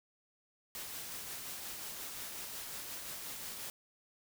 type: noise with tremolo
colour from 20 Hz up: white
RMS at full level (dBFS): -43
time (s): 0.75-3.7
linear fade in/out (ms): 0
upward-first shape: sine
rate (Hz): 5.6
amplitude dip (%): 25
effects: none